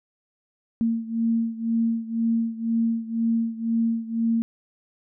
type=beating tone pair; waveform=sine; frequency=227.9 / 229.9 Hz; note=A#3 / A#3; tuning=-39 / -24 cents; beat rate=2 Hz; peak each=-23 / -26 dBFS; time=0.81-4.42 s; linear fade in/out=0 ms; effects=none